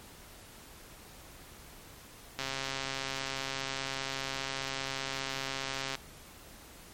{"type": "click train", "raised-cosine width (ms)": 0.2, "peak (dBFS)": -17, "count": 482, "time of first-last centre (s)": [2.39, 5.953], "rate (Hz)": 135, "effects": ["pink hiss -52 dBFS RMS until 6.93 s", "MP3 64 kbps"]}